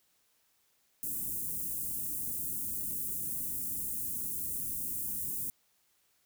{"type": "band-stop noise", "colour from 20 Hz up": "white", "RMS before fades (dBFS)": -36, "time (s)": [1.03, 5.5], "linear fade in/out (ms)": 0, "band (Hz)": [300, 9000], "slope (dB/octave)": 24, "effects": ["white hiss -72 dBFS RMS until 6.25 s"]}